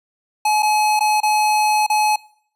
square tone with dropouts, 850 Hz, G#5, 40 cents sharp, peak -15 dBFS, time 0.45-2.16 s, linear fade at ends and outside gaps 5 ms, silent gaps 0.624-0.629 / 0.994-1.006 / 1.204-1.231 / 1.865-1.899 s, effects noise-tail reverb RT60 0.6 s tail -22 dB re dry + resampled to 32000 Hz

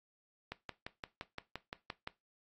click train, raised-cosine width 0.3 ms, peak -24 dBFS, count 10, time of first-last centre 0.52-2.074 s, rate 5.79 Hz, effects noise-tail reverb RT60 0.2 s tail -17 dB re dry + AAC 32 kbps

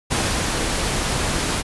pink noise with ADSR envelope, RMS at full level -20 dBFS, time 0.1-1.63 s, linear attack 22 ms, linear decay 310 ms, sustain -2 dB, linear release 32 ms, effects resampled to 24000 Hz

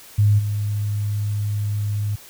sine tone with level steps, 103.83 Hz, G#2, in tune, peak -12 / -20 dBFS, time 0.18-2.16 s, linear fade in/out 10 ms, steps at 0.38 s, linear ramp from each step 20 ms, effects white hiss -44 dBFS RMS until 2.29 s

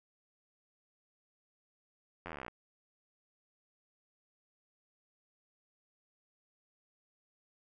slowing click train, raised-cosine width 0.5 ms, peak -27 dBFS, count 17, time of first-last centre 2.26-2.482 s, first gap 11 ms, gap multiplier 1.03, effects none

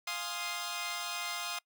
10% pulse chord, F minor seventh, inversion none, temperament equal, 698.5 / 830.6 / 1046.5 / 1244.5 Hz, F5 / Ab5 / C6 / Eb6, 0 / 0 / 0 / 0 cents, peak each -32 / -37 / -32 / -32 dBFS, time 0.07-1.59 s, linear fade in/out 5 ms, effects noise-tail reverb RT60 0.1 s tail -24 dB re dry

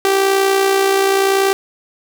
sawtooth tone with amplitude modulation, 389.8 Hz, G4, 10 cents flat, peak -6 dBFS, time 0.05-1.53 s, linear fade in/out 0 ms, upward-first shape sine, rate 60.8 Hz, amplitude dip 45%, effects none

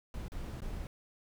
brown noise with dropouts, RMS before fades -40 dBFS, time 0.14-0.87 s, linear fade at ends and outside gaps 1 ms, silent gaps 0.282-0.319 / 0.605-0.619 s, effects none

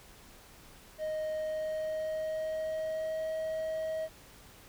triangle tone with pitch glide, 622.3 to 635.4 Hz, D#5 to D#5, 0 to +36 cents, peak -30 dBFS, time 0.98-4.09 s, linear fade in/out 50 ms, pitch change +36 cents, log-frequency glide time 1.31-3.29 s, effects pink hiss -55 dBFS RMS until 4.68 s

